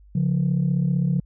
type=tone pair together; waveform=sine; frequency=140.6 / 176.12 Hz; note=C#3 / F3; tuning=+25 / +15 cents; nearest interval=major third; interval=390 cents; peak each=-20 dBFS; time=0.15-1.2 s; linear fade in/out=5 ms; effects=tanh soft clip ceiling -14 dBFS + added 50 Hz sine -47 dBFS peak until 1.25 s